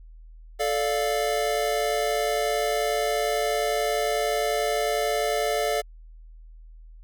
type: chord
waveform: square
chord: D minor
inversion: second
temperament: equal with one note detuned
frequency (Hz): 438.5 / 587.3 / 698.5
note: A4 / D5 / F5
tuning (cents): -6 / 0 / 0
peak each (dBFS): -28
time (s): 0.59-5.82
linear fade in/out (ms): 20
effects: added 40 Hz sine -43 dBFS peak until 7.03 s